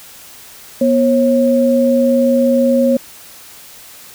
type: tone pair together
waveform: sine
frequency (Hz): 242.6 / 542.3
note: B3 / C#5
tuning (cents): -31 / -38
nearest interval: octave + major second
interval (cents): 1393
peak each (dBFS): -12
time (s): 0.81-2.97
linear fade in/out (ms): 5
effects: white hiss -38 dBFS RMS until 4.14 s